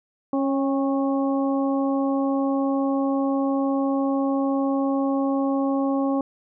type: harmonic tone with a mistuned harmonic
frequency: 274.1 Hz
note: C#4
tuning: 19 cents flat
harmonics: 1 / 2 / 3 / 4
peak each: -21 / -27 / -31 / -33 dBFS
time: 0.33-6.21 s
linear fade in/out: 2 ms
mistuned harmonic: 3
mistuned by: -29 cents
effects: none